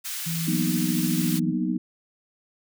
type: high-pass noise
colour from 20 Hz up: white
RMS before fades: -32 dBFS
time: 0.04-1.4 s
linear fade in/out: 20 ms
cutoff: 1600 Hz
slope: 12 dB/octave
type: tone with tremolo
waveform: sine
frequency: 164.81 Hz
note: E3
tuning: in tune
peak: -26 dBFS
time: 0.26-1.53 s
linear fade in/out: 10 ms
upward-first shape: sine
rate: 1.2 Hz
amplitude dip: 25%
type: chord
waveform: sine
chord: B major seventh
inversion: second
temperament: equal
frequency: 185 / 233.1 / 246.9 / 311.1 Hz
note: F#3 / A#3 / B3 / D#4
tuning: 0 / 0 / 0 / 0 cents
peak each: -27 / -31 / -28 / -28 dBFS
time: 0.47-1.78 s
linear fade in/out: 10 ms
effects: none